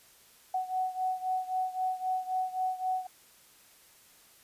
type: beating tone pair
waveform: sine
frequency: 744 / 747.8 Hz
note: F#5 / F#5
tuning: +9 / +18 cents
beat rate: 3.8 Hz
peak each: -31 / -34 dBFS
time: 0.54-3.07 s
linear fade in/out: 5 ms
effects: white hiss -59 dBFS RMS until 4.43 s + resampled to 32000 Hz